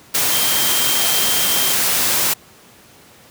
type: tone in noise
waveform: sine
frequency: 3168 Hz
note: G7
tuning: 18 cents sharp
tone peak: -23 dBFS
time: 0.31-1.73 s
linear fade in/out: 10 ms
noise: white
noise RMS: -17 dBFS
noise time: 0.14-2.34 s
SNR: -9 dB
effects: pink hiss -46 dBFS RMS until 3.3 s + high-pass 100 Hz 12 dB/octave